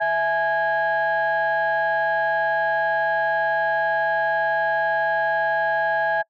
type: tone cluster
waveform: sine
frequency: 659 / 841 / 1648 Hz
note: E5 / G#5 / G#6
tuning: -1 / +22 / -14 cents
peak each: -22 dBFS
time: 0-6.23 s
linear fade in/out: 20 ms
effects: noise-tail reverb RT60 0.1 s tail -26 dB re dry + tanh soft clip ceiling -13 dBFS